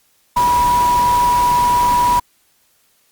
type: tone in noise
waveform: sine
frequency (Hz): 974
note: B5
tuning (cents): -24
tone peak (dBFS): -11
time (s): 0.36-2.2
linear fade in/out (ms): 10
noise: pink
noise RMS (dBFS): -25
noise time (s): 0.36-2.2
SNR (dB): +11
effects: white hiss -58 dBFS RMS until 3.11 s + Opus 48 kbps